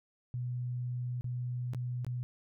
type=tone with dropouts; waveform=sine; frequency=123.47 Hz; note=B2; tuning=in tune; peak=-33 dBFS; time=0.34-2.23 s; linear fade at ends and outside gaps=0 ms; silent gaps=1.21-1.243 / 1.735-1.747 / 2.047-2.066 s; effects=none